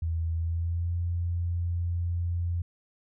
sine tone with pitch glide, 82.2 to 86.39 Hz, E2 to F2, -4 to -18 cents, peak -26 dBFS, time 0.02-2.62 s, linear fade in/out 5 ms, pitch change +86 cents, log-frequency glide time 0.34-0.95 s, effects none

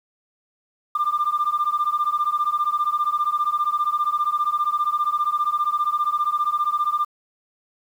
sine beating tone pair, 1189 / 1204 Hz, D6 / D6, +21 / +43 cents, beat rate 15 Hz, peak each -21 dBFS, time 0.95-7.05 s, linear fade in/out 5 ms, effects tanh soft clip ceiling -14 dBFS + 8-bit

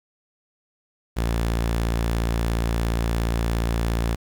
sawtooth tone, 57.1 Hz, A#1, 35 cents flat, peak -17 dBFS, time 1.16-4.16 s, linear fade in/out 20 ms, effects 8-bit

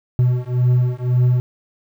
triangle beating tone pair, 123.47 / 125.37 Hz, B2 / B2, 0 / +26 cents, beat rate 1.9 Hz, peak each -15 dBFS, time 0.19-1.4 s, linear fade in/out 0 ms, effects 8-bit

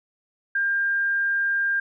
sine tone, 1600 Hz, G6, 35 cents sharp, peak -20 dBFS, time 0.55-1.8 s, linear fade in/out 5 ms, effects none

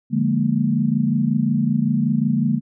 sine chord, Bb dominant seventh, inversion first, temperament equal, 146.83 / 174.61 / 207.7 / 233.1 Hz, D3 / F3 / Ab3 / Bb3, 0 / 0 / 0 / 0 cents, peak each -22 / -26 / -21 / -20 dBFS, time 0.1-2.61 s, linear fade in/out 50 ms, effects none

